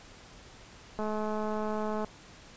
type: click train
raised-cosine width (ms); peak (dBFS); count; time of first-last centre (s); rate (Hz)
1; -21; 227; 0.99-2.046; 214
effects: pink hiss -52 dBFS RMS until 2.56 s + resampled to 16000 Hz